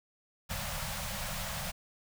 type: band-stop noise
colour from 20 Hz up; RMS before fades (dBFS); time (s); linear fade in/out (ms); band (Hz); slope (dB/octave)
pink; -37; 0.49-1.72; 20; 210 to 520; 96
effects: none